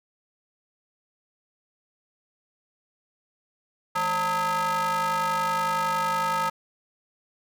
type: ring-modulated tone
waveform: square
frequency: 185.9 Hz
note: F#3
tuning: 8 cents sharp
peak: -21 dBFS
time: 3.95-6.5 s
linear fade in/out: 10 ms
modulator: 1090 Hz
effects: none